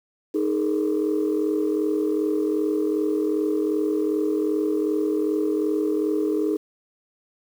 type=chord; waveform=sine; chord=D# suspended fourth; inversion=none; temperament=equal with one note detuned; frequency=311.1 / 415.3 / 457.9 Hz; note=D#4 / G#4 / A#4; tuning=0 / 0 / -31 cents; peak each=-22 / -23 / -28 dBFS; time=0.34-6.57 s; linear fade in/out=10 ms; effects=tanh soft clip ceiling -14 dBFS + 8-bit